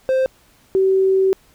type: tone pair in turn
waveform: triangle / sine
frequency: 523.3 / 382.4 Hz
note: C5 / G4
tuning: 0 / -43 cents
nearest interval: perfect fourth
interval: 543 cents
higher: first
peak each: -12 dBFS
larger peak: neither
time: 0.09-0.26 / 0.75-1.33 s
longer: second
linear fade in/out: 0 ms
effects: pink hiss -54 dBFS RMS until 1.54 s